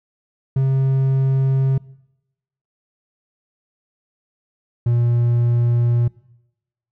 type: tone pair in turn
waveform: triangle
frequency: 133.9 / 119.29 Hz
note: C3 / A#2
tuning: +40 / +40 cents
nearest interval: major second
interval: 200 cents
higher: first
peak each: -12 dBFS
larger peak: neither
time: 0.56-1.78 / 4.86-6.08 s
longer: neither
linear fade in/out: 5 ms
effects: noise-tail reverb RT60 0.9 s tail -22 dB re dry